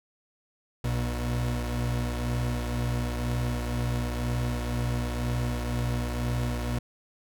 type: tone pair together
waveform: 30% pulse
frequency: 61.01 / 120 Hz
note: B1 / B2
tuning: -20 / -49 cents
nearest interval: octave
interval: 1171 cents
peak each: -27 dBFS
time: 0.84-6.79 s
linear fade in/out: 5 ms
effects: none